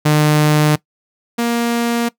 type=tone pair in turn; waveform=sawtooth; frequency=151.1 / 235.3 Hz; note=D3 / A#3; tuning=+50 / +16 cents; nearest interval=minor sixth; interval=766 cents; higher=second; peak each=-6 / -11 dBFS; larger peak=first; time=0.05-0.76 / 1.38-2.09 s; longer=neither; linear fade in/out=10 ms; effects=noise-tail reverb RT60 0.1 s tail -20 dB re dry